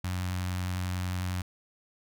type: tone with notch filter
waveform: sawtooth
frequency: 91.1 Hz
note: F#2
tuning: 26 cents flat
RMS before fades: -32 dBFS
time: 0.04-1.42 s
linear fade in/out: 5 ms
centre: 430 Hz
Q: 0.58
effects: none